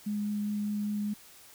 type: tone with vibrato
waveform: sine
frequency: 207.7 Hz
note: G#3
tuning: in tune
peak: -29 dBFS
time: 0.06-1.14 s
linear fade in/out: 10 ms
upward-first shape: triangle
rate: 5 Hz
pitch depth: 9 cents each way
effects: white hiss -54 dBFS RMS until 1.54 s